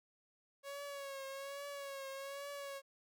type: tone with vibrato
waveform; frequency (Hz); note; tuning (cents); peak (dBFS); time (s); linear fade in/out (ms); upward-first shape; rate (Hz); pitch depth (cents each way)
sawtooth; 554.4; C#5; 0; -40; 0.63-2.82; 50; triangle; 1.2; 54
effects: none